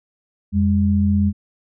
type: tone pair together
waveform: sine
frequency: 87.31 / 202.9 Hz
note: F2 / G#3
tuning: 0 / -40 cents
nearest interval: octave + minor third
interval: 1460 cents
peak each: -17 / -16 dBFS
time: 0.52-1.33 s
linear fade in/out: 50 ms
effects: none